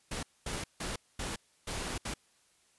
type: noise bursts at uneven times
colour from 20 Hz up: pink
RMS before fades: -37 dBFS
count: 6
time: 0.11-0.23 / 0.46-0.64 / 0.8-0.96 / 1.19-1.36 / 1.67-1.98 / 2.05-2.14 s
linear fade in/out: 5 ms
effects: white hiss -68 dBFS RMS until 2.78 s + resampled to 24000 Hz